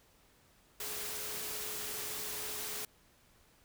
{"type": "tone in noise", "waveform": "sine", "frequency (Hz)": 423.6, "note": "G#4", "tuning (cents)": 34, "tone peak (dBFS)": -51, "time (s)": [0.8, 2.85], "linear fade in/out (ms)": 2, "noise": "white", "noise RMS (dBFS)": -40, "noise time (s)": [0.8, 2.85], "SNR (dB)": -14, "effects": ["pink hiss -66 dBFS RMS until 3.64 s"]}